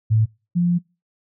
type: tone pair in turn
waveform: sine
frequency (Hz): 110 / 174.61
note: A2 / F3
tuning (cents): 0 / 0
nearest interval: minor sixth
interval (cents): 800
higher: second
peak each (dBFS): -13 / -15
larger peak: first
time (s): 0.1-0.26 / 0.55-0.79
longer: second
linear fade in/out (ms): 20
effects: noise-tail reverb RT60 0.3 s tail -26 dB re dry